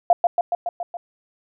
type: tone with echo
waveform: sine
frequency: 697 Hz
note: F5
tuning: 4 cents flat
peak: -9 dBFS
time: 0.1-0.13 s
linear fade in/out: 2 ms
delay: 140 ms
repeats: 6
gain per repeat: -3 dB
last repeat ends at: 0.97 s
effects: none